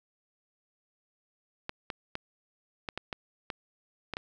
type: clicks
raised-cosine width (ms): 0.3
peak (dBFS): -18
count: 9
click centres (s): 1.694 / 1.902 / 2.154 / 2.888 / 2.976 / 3.128 / 3.502 / 4.137 / 4.169
effects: 10-bit